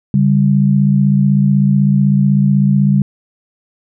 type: tone pair together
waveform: sine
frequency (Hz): 141.5 / 197.5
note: C#3 / G3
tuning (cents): +36 / +13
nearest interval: tritone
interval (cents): 577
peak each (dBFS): -11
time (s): 0.14-3.02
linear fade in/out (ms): 2
effects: none